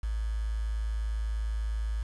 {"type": "tone with quantisation", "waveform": "sine", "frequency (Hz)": 54.2, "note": "A1", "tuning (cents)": -25, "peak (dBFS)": -28, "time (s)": [0.03, 2.03], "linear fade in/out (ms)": 5, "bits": 8, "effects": ["resampled to 24000 Hz"]}